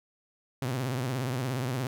sawtooth tone with vibrato, 127.6 Hz, C3, 43 cents flat, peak -25 dBFS, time 0.62-1.87 s, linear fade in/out 2 ms, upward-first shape triangle, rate 17 Hz, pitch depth 160 cents each way, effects 11-bit

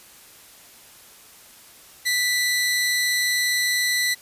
sawtooth tone pair together, 1975.5 / 4186 Hz, B6 / C8, 0 / 0 cents, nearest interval octave + minor second, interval 1300 cents, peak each -17 / -24 dBFS, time 2.05-4.15 s, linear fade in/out 20 ms, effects white hiss -48 dBFS RMS until 4.21 s + resampled to 32000 Hz

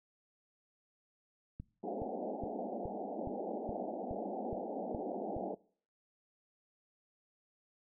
click train, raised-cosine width 5 ms, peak -31 dBFS, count 10, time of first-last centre 1.6-5.366 s, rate 2.39 Hz
white band-pass noise, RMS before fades -40 dBFS, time 1.83-5.55 s, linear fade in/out 10 ms, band 190 to 810 Hz, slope 96 dB/octave
effects noise-tail reverb RT60 0.5 s tail -22 dB re dry

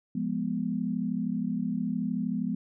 sine chord, F diminished, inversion none, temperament equal, 174.61 / 207.7 / 246.9 Hz, F3 / Ab3 / Cb4, 0 / 0 / 0 cents, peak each -33 / -31 / -31 dBFS, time 0.15-2.55 s, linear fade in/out 5 ms, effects none

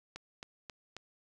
click train, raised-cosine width 0.2 ms, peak -26 dBFS, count 4, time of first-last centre 0.16-0.966 s, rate 3.72 Hz, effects none

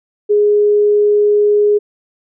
sine tone, 415.3 Hz, G#4, in tune, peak -8 dBFS, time 0.29-1.79 s, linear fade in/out 20 ms, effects none

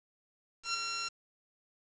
10% pulse tone with ADSR envelope, 1368 Hz, F6, 36 cents flat, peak -21 dBFS, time 0.63-1.09 s, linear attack 110 ms, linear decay 13 ms, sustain -5 dB, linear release 13 ms, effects resampled to 16000 Hz + 8-bit

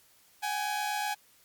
sawtooth tone pair together, 764.9 / 833 Hz, G5 / G#5, -43 / +5 cents, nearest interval minor second, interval 148 cents, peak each -32 / -27 dBFS, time 0.42-1.15 s, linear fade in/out 20 ms, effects white hiss -62 dBFS RMS until 1.44 s + MP3 96 kbps

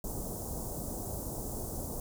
pink band-stop noise, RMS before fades -38 dBFS, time 0.04-2 s, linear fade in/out 2 ms, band 820 to 7000 Hz, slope 24 dB/octave, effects none

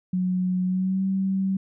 sine tone with pitch glide, 183.1 to 191.98 Hz, F#3 to G3, -18 to -36 cents, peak -21 dBFS, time 0.13-1.57 s, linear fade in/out 5 ms, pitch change +82 cents, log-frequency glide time 0.65-1.04 s, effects none

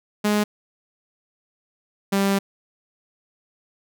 sawtooth tone pair in turn, 208.8 / 197.08 Hz, G#3 / G3, +10 / +10 cents, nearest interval minor second, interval 100 cents, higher first, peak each -14 dBFS, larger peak neither, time 0.24-0.44 / 2.12-2.39 s, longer second, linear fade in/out 10 ms, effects none

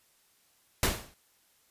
pink noise with exponential decay, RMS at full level -22 dBFS, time 0.83-1.14 s, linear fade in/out 1 ms, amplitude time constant 67 ms, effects white hiss -67 dBFS RMS until 1.7 s + resampled to 32000 Hz

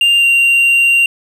triangle tone with pitch glide, 2794 to 2767 Hz, F7 to F7, 0 to -17 cents, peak -6 dBFS, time 0.01-1.06 s, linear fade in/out 2 ms, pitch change -17 cents, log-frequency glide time 0.18-0.25 s, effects none

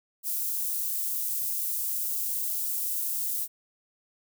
white high-pass noise, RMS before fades -30 dBFS, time 0.23-3.48 s, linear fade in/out 50 ms, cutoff 11000 Hz, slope 12 dB/octave, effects none

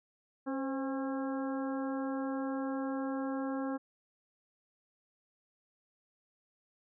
harmonic tone with a mistuned harmonic, 270.6 Hz, C#4, 42 cents flat, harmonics 1 / 2 / 3 / 4 / 5 / 6, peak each -34 / -40 / -44 / -46 / -48 / -50 dBFS, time 0.46-3.78 s, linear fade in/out 20 ms, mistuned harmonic 2, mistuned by -49 cents, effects none

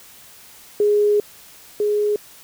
sine tone pair in turn, 415.3 / 417.2 Hz, G#4 / G#4, 0 / +8 cents, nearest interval unison, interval 8 cents, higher second, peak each -13 / -16 dBFS, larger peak first, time 0.8-1.2 / 1.8-2.16 s, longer first, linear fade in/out 2 ms, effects white hiss -45 dBFS RMS until 2.43 s

